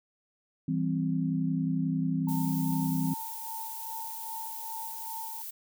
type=chord; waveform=sine; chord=C major; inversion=first; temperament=equal; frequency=164.81 / 196 / 261.6 Hz; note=E3 / G3 / C4; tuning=0 / 0 / 0 cents; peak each=-29 / -34 / -30 dBFS; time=0.68-3.14 s; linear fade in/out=5 ms
type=tone with tremolo; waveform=sine; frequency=900 Hz; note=A5; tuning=39 cents sharp; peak=-37 dBFS; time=2.27-5.42 s; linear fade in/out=5 ms; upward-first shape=sine; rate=2.5 Hz; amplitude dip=55%
type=noise; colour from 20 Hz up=violet; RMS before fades=-40 dBFS; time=2.28-5.51 s; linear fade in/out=10 ms
effects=none